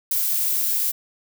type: noise with ADSR envelope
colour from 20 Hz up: violet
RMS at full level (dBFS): -20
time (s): 0.11-0.92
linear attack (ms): 6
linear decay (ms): 10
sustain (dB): -2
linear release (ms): 17
effects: none